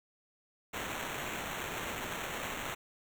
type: noise with sample-and-hold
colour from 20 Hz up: white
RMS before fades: -39 dBFS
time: 0.73-2.75 s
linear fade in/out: 10 ms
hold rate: 4900 Hz
effects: none